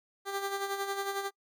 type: tone with tremolo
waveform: 15% pulse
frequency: 395.5 Hz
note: G4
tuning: 15 cents sharp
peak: -24 dBFS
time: 0.25-1.31 s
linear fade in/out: 50 ms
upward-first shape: sine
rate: 11 Hz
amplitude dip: 55%
effects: noise-tail reverb RT60 0.1 s tail -26 dB re dry